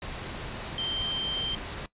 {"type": "tone in noise", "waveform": "sine", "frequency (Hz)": 3138, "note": "G7", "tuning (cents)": 1, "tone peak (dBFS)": -28, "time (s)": [0.78, 1.55], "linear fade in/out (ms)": 2, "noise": "pink", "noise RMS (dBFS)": -37, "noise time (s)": [0.02, 1.86], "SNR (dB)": 6, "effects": ["noise-tail reverb RT60 0.1 s tail -18 dB re dry", "resampled to 8000 Hz"]}